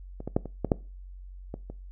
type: clicks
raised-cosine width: 2 ms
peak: -25 / -19 / -9 / -23 / -13 / -7 / -21 / -26 dBFS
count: 8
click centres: 0.204 / 0.276 / 0.365 / 0.457 / 0.647 / 0.718 / 1.541 / 1.7 s
effects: noise-tail reverb RT60 0.3 s tail -21 dB re dry + added 46 Hz sine -41 dBFS peak until 1.91 s